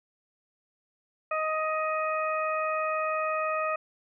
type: harmonic tone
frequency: 626 Hz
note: D#5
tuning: 10 cents sharp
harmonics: 1 / 2 / 3 / 4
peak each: -30 / -29 / -39 / -36 dBFS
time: 1.31-3.76 s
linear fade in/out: 5 ms
effects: none